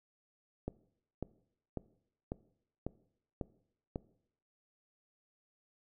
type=click train; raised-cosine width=2 ms; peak=-23 dBFS; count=7; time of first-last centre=0.68-3.959 s; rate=1.83 Hz; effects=noise-tail reverb RT60 0.7 s tail -20 dB re dry